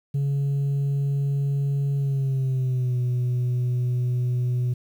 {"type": "tone with pitch glide", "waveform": "sine", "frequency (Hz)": [140, 124.01], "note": ["C#3", "B2"], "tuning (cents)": [18, 8], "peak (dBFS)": -18, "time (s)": [0.14, 4.74], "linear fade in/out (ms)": 10, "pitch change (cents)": -210, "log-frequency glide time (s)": [1.96, 2.98], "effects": ["tanh soft clip ceiling -20 dBFS", "9-bit"]}